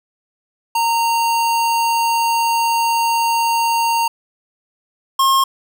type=tone pair in turn; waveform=square; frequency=924 / 1074.2 Hz; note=A#5 / C6; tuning=-16 / +45 cents; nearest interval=minor third; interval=261 cents; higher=second; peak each=-15 / -12 dBFS; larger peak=second; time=0.75-4.08 / 5.19-5.44 s; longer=first; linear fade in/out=5 ms; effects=none